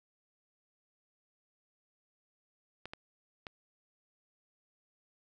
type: clicks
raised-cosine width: 0.3 ms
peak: -26 dBFS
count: 3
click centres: 2.856 / 2.935 / 3.468 s
effects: none